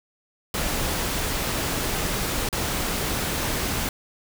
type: noise with dropouts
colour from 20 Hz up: pink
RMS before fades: -26 dBFS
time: 0.54-3.89 s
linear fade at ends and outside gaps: 2 ms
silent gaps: 2.489-2.527 s
effects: none